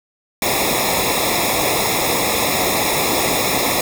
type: noise with comb filter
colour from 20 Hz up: pink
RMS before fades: -18 dBFS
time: 0.42-3.81 s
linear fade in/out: 2 ms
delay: 0.66 ms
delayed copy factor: -0.95
effects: none